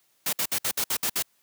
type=noise bursts; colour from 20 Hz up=white; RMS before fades=-26 dBFS; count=8; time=0.26-1.225 s; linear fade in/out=5 ms; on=69 ms; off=59 ms; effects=white hiss -67 dBFS RMS until 1.42 s + high-pass 100 Hz 12 dB/octave